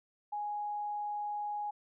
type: tone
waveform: sine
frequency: 830.6 Hz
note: G#5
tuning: in tune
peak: -34 dBFS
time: 0.32-1.71 s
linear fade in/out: 10 ms
effects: none